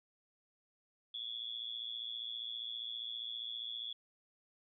sine tone with amplitude modulation, 3400 Hz, G#7, 40 cents sharp, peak -36 dBFS, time 1.14-3.93 s, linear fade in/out 5 ms, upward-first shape sine, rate 115 Hz, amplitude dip 90%, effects none

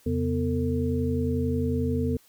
sine tone cluster, 85.3 / 136.5 / 247.1 / 451.3 Hz, F2 / C#3 / B3 / A4, -40 / -26 / +1 / +44 cents, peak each -28 / -31 / -27 / -30 dBFS, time 0.06-2.17 s, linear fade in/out 5 ms, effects white hiss -59 dBFS RMS until 2.28 s

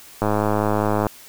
click train, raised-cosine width 1 ms, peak -6 dBFS, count 90, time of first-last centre 0.22-1.068 s, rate 105 Hz, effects white hiss -44 dBFS RMS until 1.28 s

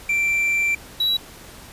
triangle tone pair in turn, 2349 / 3902 Hz, D7 / B7, 0 / -22 cents, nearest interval major sixth, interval 878 cents, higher second, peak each -16 dBFS, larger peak neither, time 0.09-0.75 / 1-1.17 s, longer first, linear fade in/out 5 ms, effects pink hiss -42 dBFS RMS until 1.72 s + resampled to 32000 Hz

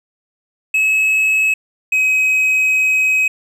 triangle tone pair in turn, 2576 / 2536 Hz, E7 / D#7, -41 / +32 cents, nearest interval unison, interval 27 cents, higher first, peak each -10 dBFS, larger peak neither, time 0.74-1.54 / 1.92-3.28 s, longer second, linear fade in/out 5 ms, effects none

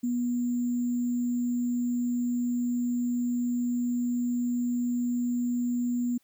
sine tone with sample-and-hold, 242.9 Hz, B3, 29 cents flat, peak -25 dBFS, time 0.03-6.18 s, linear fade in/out 10 ms, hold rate 7350 Hz, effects white hiss -69 dBFS RMS until 6.23 s

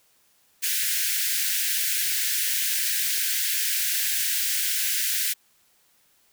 white high-pass noise, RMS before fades -25 dBFS, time 0.62-5.34 s, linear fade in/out 20 ms, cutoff 1500 Hz, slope 96 dB/octave, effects white hiss -63 dBFS RMS until 6.32 s

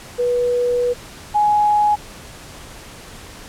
sine tone pair in turn, 488.1 / 836.3 Hz, B4 / G#5, -20 / +12 cents, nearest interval major sixth, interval 932 cents, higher second, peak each -15 / -12 dBFS, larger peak second, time 0.18-0.94 / 1.34-1.96 s, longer first, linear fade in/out 20 ms, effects pink hiss -38 dBFS RMS until 3.48 s + low-pass 11000 Hz 12 dB/octave

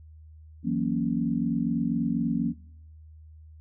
sine chord, F# dominant seventh, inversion third, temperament equal, 164.81 / 185 / 233.1 / 277.2 Hz, E3 / F#3 / A#3 / C#4, 0 / 0 / 0 / 0 cents, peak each -31 / -31 / -27 / -30 dBFS, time 0.63-2.54 s, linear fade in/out 50 ms, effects noise-tail reverb RT60 0.7 s tail -23 dB re dry + added 78 Hz sine -46 dBFS peak until 3.6 s

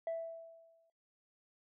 sine tone with exponential decay, 660 Hz, E5, 2 cents sharp, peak -31 dBFS, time 0.07-0.9 s, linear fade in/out 2 ms, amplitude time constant 180 ms, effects noise-tail reverb RT60 0.2 s tail -26 dB re dry + tanh soft clip ceiling -33 dBFS

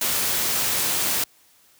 white noise, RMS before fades -23 dBFS, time 0.01-1.24 s, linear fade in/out 5 ms, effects white hiss -57 dBFS RMS until 1.79 s + high-pass 60 Hz 12 dB/octave

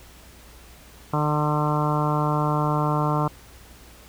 harmonic tone, 150 Hz, D3, 37 cents sharp, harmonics 1 / 2 / 3 / 4 / 5 / 6 / 7 / 8 / 9, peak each -23 / -29 / -32 / -31 / -31 / -30 / -28 / -32 / -34 dBFS, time 1.13-3.28 s, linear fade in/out 5 ms, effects added 60 Hz sine -49 dBFS peak until 4.08 s + pink hiss -49 dBFS RMS until 4.08 s

